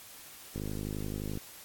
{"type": "click train", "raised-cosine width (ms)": 3, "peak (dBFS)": -24, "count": 43, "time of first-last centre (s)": [0.56, 1.374], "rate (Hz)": 51.6, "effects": ["white hiss -50 dBFS RMS until 1.64 s", "AAC 64 kbps"]}